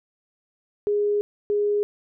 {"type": "tone bursts at uneven times", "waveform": "sine", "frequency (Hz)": 413, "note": "G#4", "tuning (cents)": -10, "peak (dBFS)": -19, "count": 2, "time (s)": [[0.87, 1.21], [1.5, 1.83]], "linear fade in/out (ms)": 0, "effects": []}